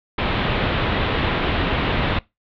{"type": "low-pass noise", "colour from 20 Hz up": "pink", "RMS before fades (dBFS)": -21, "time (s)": [0.18, 2.19], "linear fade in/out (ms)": 5, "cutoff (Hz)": 3700, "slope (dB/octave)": 48, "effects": ["noise-tail reverb RT60 0.2 s tail -22 dB re dry"]}